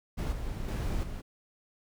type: noise with level steps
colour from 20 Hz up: brown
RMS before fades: -31 / -36 / -31 / -38 dBFS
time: 0.17-1.22 s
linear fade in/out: 20 ms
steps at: 0.32 / 0.68 / 1.03 s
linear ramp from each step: 5 ms
effects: none